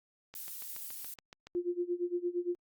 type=click train; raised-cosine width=0.2 ms; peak=-31 dBFS; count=9; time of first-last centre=0.34-1.47 s; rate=7.08 Hz
type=noise; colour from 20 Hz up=violet; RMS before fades=-42 dBFS; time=0.35-1.14 s; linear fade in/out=2 ms
type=tone with tremolo; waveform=sine; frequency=351.9 Hz; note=F4; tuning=13 cents sharp; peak=-28 dBFS; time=1.55-2.55 s; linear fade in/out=0 ms; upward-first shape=sine; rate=8.7 Hz; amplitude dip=90%
effects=Opus 48 kbps